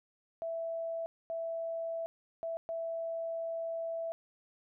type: tone bursts at uneven times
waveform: sine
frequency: 661 Hz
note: E5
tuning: 5 cents sharp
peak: -34 dBFS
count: 4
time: 0.42-1.06 / 1.3-2.06 / 2.43-2.57 / 2.69-4.12 s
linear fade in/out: 0 ms
effects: none